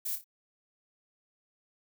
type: noise with echo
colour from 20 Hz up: violet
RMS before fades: -34 dBFS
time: 0.05-0.16 s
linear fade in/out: 10 ms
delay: 28 ms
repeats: 3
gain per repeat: -8 dB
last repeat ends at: 0.244 s
effects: none